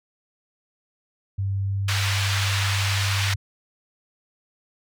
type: tone with pitch glide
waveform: sine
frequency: 98 to 98.57 Hz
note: G2 to G2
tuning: 0 to +10 cents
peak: -22 dBFS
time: 1.38-3.36 s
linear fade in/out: 10 ms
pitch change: +10 cents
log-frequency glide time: 1.64-1.75 s
type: band-pass noise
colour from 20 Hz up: white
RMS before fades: -27 dBFS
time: 1.88-3.34 s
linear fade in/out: 5 ms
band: 1100 to 3800 Hz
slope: 12 dB/octave
effects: none